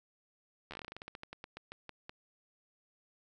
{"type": "slowing click train", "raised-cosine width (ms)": 0.3, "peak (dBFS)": -28, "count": 21, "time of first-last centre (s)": [0.71, 2.095], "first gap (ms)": 12, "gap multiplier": 1.16, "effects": []}